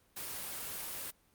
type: noise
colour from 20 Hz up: white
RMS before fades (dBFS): -41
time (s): 0.16-1.11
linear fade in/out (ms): 10
effects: pink hiss -69 dBFS RMS until 1.34 s + Opus 32 kbps